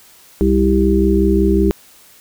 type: harmonic tone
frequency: 65.41 Hz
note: C2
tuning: in tune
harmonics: 1 / 3 / 5 / 6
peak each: -16 / -16 / -16 / -16 dBFS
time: 0.41-1.71 s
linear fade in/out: 0 ms
effects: white hiss -46 dBFS RMS until 2.2 s